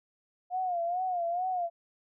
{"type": "tone with vibrato", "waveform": "sine", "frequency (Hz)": 712, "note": "F5", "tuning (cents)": 33, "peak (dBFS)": -28, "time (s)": [0.5, 1.7], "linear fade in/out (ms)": 50, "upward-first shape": "sine", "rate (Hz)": 2.3, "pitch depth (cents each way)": 89, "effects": []}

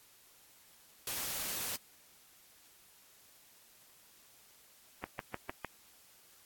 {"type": "noise", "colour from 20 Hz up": "white", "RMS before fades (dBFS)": -38, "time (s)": [1.07, 1.76], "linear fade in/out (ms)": 2}
{"type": "click train", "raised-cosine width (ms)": 0.5, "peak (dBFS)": -21, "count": 5, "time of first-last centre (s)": [5.04, 5.647], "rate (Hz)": 6.59}
{"effects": ["white hiss -62 dBFS RMS until 6.45 s", "AAC 64 kbps"]}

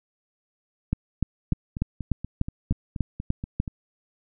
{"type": "two click trains", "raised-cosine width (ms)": 5, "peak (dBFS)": [-10, -19], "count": [10, 10], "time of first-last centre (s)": [[0.93, 3.601], [1.53, 3.678]], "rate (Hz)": [3.37, 4.19], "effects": []}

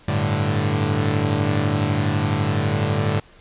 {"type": "chord", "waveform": "sawtooth", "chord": "G suspended second", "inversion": "none", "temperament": "equal", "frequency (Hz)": [98, 110, 146.83], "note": ["G2", "A2", "D3"], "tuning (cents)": [0, 0, 0], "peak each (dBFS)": -19, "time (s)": [0.08, 3.2], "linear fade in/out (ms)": 5, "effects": ["pink hiss -50 dBFS RMS until 3.4 s", "resampled to 8000 Hz"]}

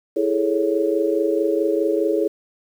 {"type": "chord", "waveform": "sine", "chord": "A major seventh", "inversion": "second", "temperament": "equal", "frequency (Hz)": [329.6, 415.3, 440, 554.4], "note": ["E4", "G#4", "A4", "C#5"], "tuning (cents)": [0, 0, 0, 0], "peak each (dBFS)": [-22, -21, -24, -24], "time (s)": [0.16, 2.28], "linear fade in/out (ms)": 10, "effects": ["8-bit"]}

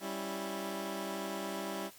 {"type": "chord", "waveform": "15% pulse", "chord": "C# diminished", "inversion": "second", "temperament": "equal", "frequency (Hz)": [196, 277.2, 329.6], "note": ["G3", "C#4", "E4"], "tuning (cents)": [0, 0, 0], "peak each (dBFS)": [-33, -38, -34], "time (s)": [0, 1.91], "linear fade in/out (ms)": 50, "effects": ["white hiss -56 dBFS RMS until 1.98 s", "MP3 96 kbps"]}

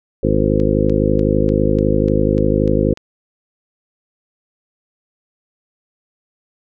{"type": "harmonic tone", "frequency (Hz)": 51.91, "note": "G#1", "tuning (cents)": 0, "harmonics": [1, 2, 3, 4, 5, 6, 7, 9, 10], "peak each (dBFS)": [-21, -21, -21, -21, -21, -21, -21, -21, -21], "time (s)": [0.23, 2.94], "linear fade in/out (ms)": 5}
{"type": "click train", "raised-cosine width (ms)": 0.2, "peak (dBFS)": -20, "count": 9, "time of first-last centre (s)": [0.6, 2.974], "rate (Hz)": 3.37}
{"effects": []}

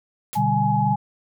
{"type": "noise with exponential decay", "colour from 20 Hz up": "white", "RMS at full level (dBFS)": -30, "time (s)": [0.33, 0.44], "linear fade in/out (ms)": 0, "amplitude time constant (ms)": 23}
{"type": "tone with vibrato", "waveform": "sine", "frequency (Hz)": 840, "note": "G#5", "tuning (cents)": 19, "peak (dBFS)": -20, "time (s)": [0.35, 0.96], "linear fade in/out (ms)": 10, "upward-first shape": "triangle", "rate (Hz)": 18, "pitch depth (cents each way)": 29}
{"type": "chord", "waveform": "sine", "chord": "G major", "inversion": "first", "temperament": "equal", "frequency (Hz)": [123.47, 146.83, 196], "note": ["B2", "D3", "G3"], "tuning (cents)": [0, 0, 0], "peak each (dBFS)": -24, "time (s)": [0.36, 0.96], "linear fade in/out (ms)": 20}
{"effects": []}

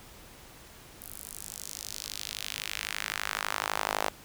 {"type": "tone with high-pass filter sweep", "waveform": "sawtooth", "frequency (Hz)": 51.91, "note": "G#1", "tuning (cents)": 0, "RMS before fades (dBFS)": -36, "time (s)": [1.01, 4.1], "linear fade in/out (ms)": 10, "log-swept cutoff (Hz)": [12000, 680], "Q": 1.4, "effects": ["pink hiss -51 dBFS RMS until 4.24 s"]}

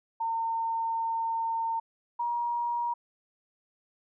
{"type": "tone pair in turn", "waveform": "sine", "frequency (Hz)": [910, 950.5], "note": ["A#5", "A#5"], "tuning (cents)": [-42, 33], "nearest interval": "minor second", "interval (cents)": 75, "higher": "second", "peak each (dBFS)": -27, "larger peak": "neither", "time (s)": [[0.2, 1.8], [2.19, 2.94]], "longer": "first", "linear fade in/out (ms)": 10, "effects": []}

